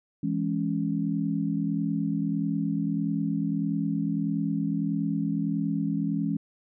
sine chord, C# minor, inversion first, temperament just, 166.31 / 207.9 / 277.2 Hz, E3 / G#3 / C#4, +16 / +2 / 0 cents, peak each -29 dBFS, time 0.23-6.37 s, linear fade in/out 5 ms, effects none

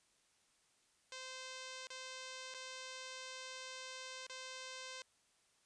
5% pulse tone with dropouts, 518 Hz, C5, 17 cents flat, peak -35 dBFS, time 1.12-5.02 s, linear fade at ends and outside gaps 1 ms, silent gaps 1.871-1.903 / 2.54-2.546 / 4.267-4.297 s, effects white hiss -74 dBFS RMS until 5.65 s + resampled to 22050 Hz

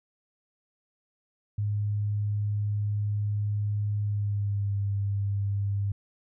sine tone with pitch glide, 103.7 to 100.23 Hz, G#2 to G2, -2 to +39 cents, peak -25 dBFS, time 1.58-5.92 s, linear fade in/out 5 ms, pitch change -59 cents, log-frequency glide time 4.01-4.74 s, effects none

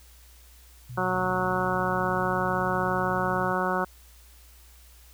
sine tone, 123.47 Hz, B2, in tune, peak -36 dBFS, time 0.89-3.53 s, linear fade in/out 10 ms
harmonic tone, 184 Hz, F#3, 9 cents flat, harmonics 1 / 2 / 3 / 4 / 5 / 6 / 7 / 8, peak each -32 / -32 / -32 / -32 / -32 / -32 / -32 / -32 dBFS, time 0.97-3.85 s, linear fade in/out 10 ms
click train, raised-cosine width 3 ms, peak -34 dBFS, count 172, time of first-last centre 1.13-3.444 s, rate 73.9 Hz
effects added 60 Hz sine -51 dBFS peak until 5.13 s + white hiss -56 dBFS RMS until 5.13 s

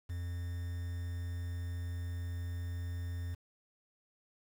triangle tone with quantisation, 87.1 Hz, F2, 4 cents flat, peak -34 dBFS, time 0.09-3.35 s, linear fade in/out 10 ms, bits 9, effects none

